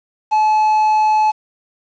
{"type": "tone", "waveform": "triangle", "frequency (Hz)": 860, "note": "A5", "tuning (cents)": -40, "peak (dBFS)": -9, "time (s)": [0.31, 1.32], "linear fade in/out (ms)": 20, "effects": ["resampled to 16000 Hz", "7-bit"]}